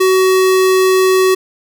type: tone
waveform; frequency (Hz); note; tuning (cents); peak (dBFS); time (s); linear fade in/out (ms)
square; 375.5; F#4; +26; -9; 0-1.35; 10
effects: none